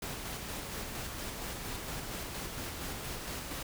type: noise with tremolo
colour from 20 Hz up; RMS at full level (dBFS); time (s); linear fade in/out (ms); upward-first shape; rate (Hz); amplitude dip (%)
pink; -39; 0.02-3.63; 5; square; 4.3; 25
effects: none